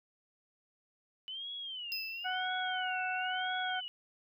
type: tone with vibrato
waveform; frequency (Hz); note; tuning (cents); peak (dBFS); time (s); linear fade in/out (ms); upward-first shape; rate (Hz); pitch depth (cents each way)
sine; 2977; F#7; +10; -39; 1.28-3.88; 0; sine; 0.98; 200
type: tone with exponential decay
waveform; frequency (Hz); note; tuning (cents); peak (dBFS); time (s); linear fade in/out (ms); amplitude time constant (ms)
square; 5050; D#8; +25; -34; 1.92-2.48; 0; 120
type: harmonic tone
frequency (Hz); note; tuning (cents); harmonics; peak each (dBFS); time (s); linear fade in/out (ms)
740; F#5; 0; 1 / 2 / 3; -36 / -36 / -46; 2.24-3.81; 20
effects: none